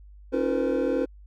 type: tone cluster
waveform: triangle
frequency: 274.5 / 317.3 / 351.6 / 466.3 / 508 Hz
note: C#4 / D#4 / F4 / A#4 / B4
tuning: -17 / +34 / +12 / +1 / +49 cents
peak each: -26 / -30 / -29 / -27 / -25 dBFS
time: 0.32-1.06 s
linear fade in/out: 20 ms
effects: added 50 Hz sine -45 dBFS peak until 1.26 s